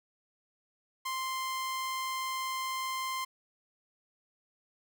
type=tone; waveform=sawtooth; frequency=1046.5 Hz; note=C6; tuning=in tune; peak=-29 dBFS; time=1.05-3.25 s; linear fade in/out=10 ms; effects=none